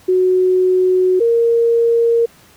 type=tone pair in turn; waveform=sine; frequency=369 / 464.9 Hz; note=F#4 / A#4; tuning=-5 / -5 cents; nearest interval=major third; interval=400 cents; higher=second; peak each=-10 dBFS; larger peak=neither; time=0.08-1.2 / 1.2-2.26 s; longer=first; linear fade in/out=10 ms; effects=pink hiss -47 dBFS RMS until 2.56 s + high-pass 60 Hz 12 dB/octave